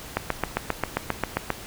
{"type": "click train", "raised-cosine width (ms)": 0.5, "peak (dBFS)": -7, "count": 11, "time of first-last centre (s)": [0.17, 1.503], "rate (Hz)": 7.5, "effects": ["pink hiss -40 dBFS RMS until 1.66 s"]}